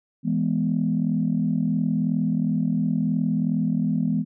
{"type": "chord", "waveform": "sine", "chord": "E major", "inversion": "none", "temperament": "equal", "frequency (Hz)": [164.81, 207.7, 246.9], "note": ["E3", "G#3", "B3"], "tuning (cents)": [0, 0, 0], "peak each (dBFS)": -24, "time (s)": [0.23, 4.25], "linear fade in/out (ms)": 50, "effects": ["tanh soft clip ceiling -11 dBFS"]}